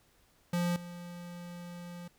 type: tone with level steps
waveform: square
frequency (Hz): 174.61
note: F3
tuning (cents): 0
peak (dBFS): -29 / -43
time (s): 0.53-2.08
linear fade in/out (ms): 5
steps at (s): 0.76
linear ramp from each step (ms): 2
effects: pink hiss -67 dBFS RMS until 2.18 s